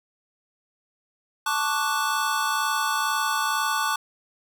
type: chord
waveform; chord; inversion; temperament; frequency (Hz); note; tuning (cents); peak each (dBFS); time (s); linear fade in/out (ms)
square; D major seventh; second; equal with one note detuned; 880 / 1112.6 / 1174.7 / 1480; A5 / C#6 / D6 / F#6; 0 / +6 / 0 / 0; -29; 1.46-3.96; 5
effects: none